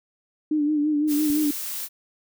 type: tone with vibrato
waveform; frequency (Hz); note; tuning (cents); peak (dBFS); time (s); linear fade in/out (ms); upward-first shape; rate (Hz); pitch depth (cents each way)
sine; 299.2; D4; +32; -19; 0.51-1.51; 5; sine; 5.9; 49
type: noise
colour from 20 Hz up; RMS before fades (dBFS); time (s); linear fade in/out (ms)
blue; -31; 1.07-1.89; 50
type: click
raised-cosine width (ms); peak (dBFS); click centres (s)
3; -26; 1.302
effects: none